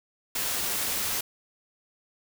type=noise; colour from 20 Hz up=white; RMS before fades=-29 dBFS; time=0.35-1.21 s; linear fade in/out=5 ms; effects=none